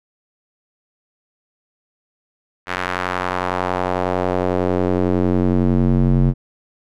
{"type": "tone with band-pass filter sweep", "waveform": "square", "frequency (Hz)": 45.47, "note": "F#1", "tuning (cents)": -29, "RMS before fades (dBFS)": -18, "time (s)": [2.66, 6.34], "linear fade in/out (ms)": 50, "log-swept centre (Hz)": [1700, 160], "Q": 1.3, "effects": []}